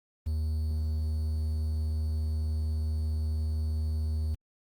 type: tone with quantisation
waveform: triangle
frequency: 77.78 Hz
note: D#2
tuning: in tune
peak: -25 dBFS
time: 0.26-4.35 s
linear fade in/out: 10 ms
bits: 9
effects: Opus 24 kbps